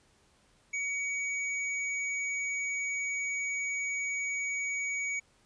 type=tone with hard clipping; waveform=sine; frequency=2255 Hz; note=C#7; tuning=29 cents sharp; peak=-32 dBFS; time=0.73-5.2 s; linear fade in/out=10 ms; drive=17 dB; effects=pink hiss -66 dBFS RMS until 5.45 s + resampled to 22050 Hz